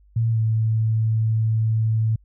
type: tone with pitch glide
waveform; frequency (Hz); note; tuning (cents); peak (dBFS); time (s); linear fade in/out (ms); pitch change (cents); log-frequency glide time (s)
sine; 114.2 to 110.95; A#2 to A2; -35 to +15; -17; 0.16-2.16; 5; -50; 0.31-0.39
effects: added 50 Hz sine -51 dBFS peak until 2.24 s